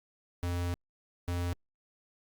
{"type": "tone bursts at uneven times", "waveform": "square", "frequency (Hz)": 87.7, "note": "F2", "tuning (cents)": 8, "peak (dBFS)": -31, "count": 2, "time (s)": [[0.43, 0.74], [1.28, 1.53]], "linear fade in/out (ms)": 0, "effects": ["Opus 48 kbps"]}